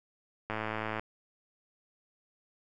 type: click train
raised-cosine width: 0.5 ms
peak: -19 dBFS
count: 55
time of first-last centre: 0.5-0.995 s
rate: 109 Hz
effects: none